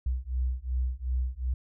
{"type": "beating tone pair", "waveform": "sine", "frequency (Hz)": [61.74, 64.44], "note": ["B1", "C2"], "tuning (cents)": [0, -26], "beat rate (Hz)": 2.7, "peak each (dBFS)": -30, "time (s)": [0.06, 1.54], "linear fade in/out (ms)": 5, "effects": []}